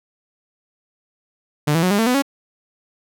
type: tone with pitch steps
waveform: sawtooth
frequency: 148.6 / 164.88 / 182.95 / 203 / 225.2 / 249.9 / 277.3 Hz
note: D3 / E3 / F#3 / G#3 / A3 / B3 / C#4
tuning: +21 / +1 / -19 / -39 / +40 / +21 / +1 cents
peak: -11 dBFS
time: 1.67-2.223 s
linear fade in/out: 10 ms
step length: 79 ms
effects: none